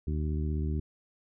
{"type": "harmonic tone", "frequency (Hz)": 76.2, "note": "D#2", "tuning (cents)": -36, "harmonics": [1, 2, 3, 4, 5], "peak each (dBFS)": [-29, -35, -39, -41, -43], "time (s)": [0.07, 0.8], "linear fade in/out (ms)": 5, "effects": []}